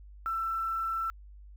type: tone with quantisation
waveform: sine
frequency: 1336 Hz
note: E6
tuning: 23 cents sharp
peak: -29 dBFS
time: 0.26-1.1 s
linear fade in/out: 0 ms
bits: 9
effects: added 50 Hz sine -47 dBFS peak until 1.56 s